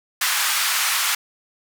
pink band-pass noise, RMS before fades -21 dBFS, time 0.21-1.15 s, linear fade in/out 5 ms, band 1100 to 16000 Hz, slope 24 dB/octave, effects none

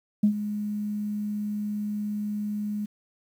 sine tone with ADSR envelope, 208.6 Hz, G#3, 8 cents sharp, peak -14 dBFS, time 0.23-2.86 s, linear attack 8 ms, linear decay 88 ms, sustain -13 dB, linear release 12 ms, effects tanh soft clip ceiling -11 dBFS + 9-bit

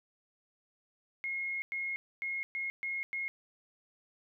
sine tone bursts at uneven times, 2156 Hz, C#7, 49 cents flat, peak -33 dBFS, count 6, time 1.24-1.62 / 1.72-1.96 / 2.22-2.43 / 2.55-2.7 / 2.83-3.03 / 3.13-3.28 s, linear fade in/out 0 ms, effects none

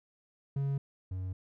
triangle tone pair in turn, 138.59 / 92.9 Hz, C#3 / F#2, 0 / +7 cents, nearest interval perfect fifth, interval 693 cents, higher first, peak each -27 / -32 dBFS, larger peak first, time 0.56-0.78 / 1.11-1.33 s, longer neither, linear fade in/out 5 ms, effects none

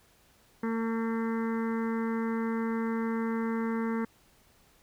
harmonic tone, 226.7 Hz, A#3, 48 cents flat, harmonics 1 / 2 / 4 / 5 / 6 / 7 / 8 / 9, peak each -29 / -35 / -41 / -43 / -45 / -46 / -47 / -48 dBFS, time 0.63-4.05 s, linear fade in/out 5 ms, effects pink hiss -63 dBFS RMS until 4.82 s

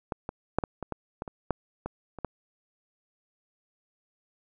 clicks, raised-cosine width 1 ms, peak -16 / -19 / -9 / -15 / -20 / -18 / -19 / -24 / -11 / -19 / -26 / -16 dBFS, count 12, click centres 0.122 / 0.291 / 0.586 / 0.638 / 0.827 / 0.923 / 1.221 / 1.278 / 1.507 / 1.86 / 2.187 / 2.247 s, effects none

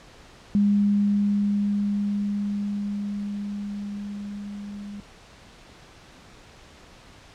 sine tone with level ramp, 203.7 Hz, G#3, 33 cents flat, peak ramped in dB -16 to -34 dBFS, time 0.55-5 s, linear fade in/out 0 ms, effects pink hiss -49 dBFS RMS until 7.34 s + low-pass 6000 Hz 12 dB/octave

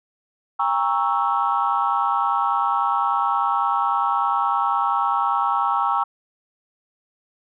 sine chord, G diminished seventh, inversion none, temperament equal with one note detuned, 802.3 / 932.3 / 1108.7 / 1318.5 Hz, G5 / Bb5 / Db6 / Fb6, +40 / 0 / 0 / 0 cents, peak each -23 dBFS, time 0.59-6.04 s, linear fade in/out 10 ms, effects tanh soft clip ceiling -9 dBFS

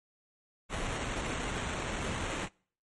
pink noise with sample-and-hold, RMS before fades -35 dBFS, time 0.69-2.49 s, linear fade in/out 50 ms, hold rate 4900 Hz, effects noise-tail reverb RT60 0.5 s tail -26 dB re dry + MP3 48 kbps

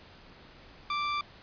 sawtooth tone, 1174.7 Hz, D6, in tune, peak -25 dBFS, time 0.9-1.21 s, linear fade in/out 2 ms, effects pink hiss -53 dBFS RMS until 1.42 s + resampled to 11025 Hz

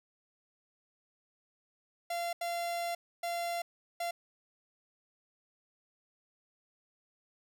45% pulse tone bursts at uneven times, 688 Hz, F5, 26 cents flat, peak -33 dBFS, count 4, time 2.1-2.33 / 2.41-2.95 / 3.23-3.62 / 4-4.11 s, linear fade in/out 5 ms, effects none

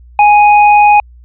sine tone with tanh clipping, 830.6 Hz, G#5, in tune, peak -5 dBFS, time 0.19-1 s, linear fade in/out 2 ms, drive 18 dB, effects added 60 Hz sine -35 dBFS peak until 1.24 s + resampled to 8000 Hz

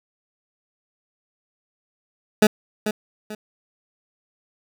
20% pulse tone with echo, 212.9 Hz, G#3, 43 cents sharp, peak -6 dBFS, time 2.42-2.47 s, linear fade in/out 5 ms, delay 440 ms, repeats 2, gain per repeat -10 dB, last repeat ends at 3.35 s, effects none

